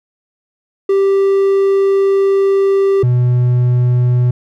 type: tone pair in turn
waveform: triangle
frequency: 392 / 123.47 Hz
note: G4 / B2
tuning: 0 / 0 cents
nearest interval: octave + minor sixth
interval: 2000 cents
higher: first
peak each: -7 dBFS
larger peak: neither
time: 0.89-3.03 / 3.03-4.31 s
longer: first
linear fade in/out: 5 ms
effects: none